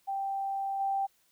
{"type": "tone with level steps", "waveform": "sine", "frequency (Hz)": 784, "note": "G5", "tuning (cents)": 0, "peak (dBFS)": [-30, -27], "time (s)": [0.07, 1.07], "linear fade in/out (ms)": 20, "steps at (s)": 0.79, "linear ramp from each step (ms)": 20, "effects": ["white hiss -69 dBFS RMS until 1.31 s"]}